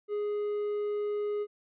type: tone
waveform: triangle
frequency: 415.3 Hz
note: G#4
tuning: in tune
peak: -27 dBFS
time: 0.08-1.47 s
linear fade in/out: 50 ms
effects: resampled to 8000 Hz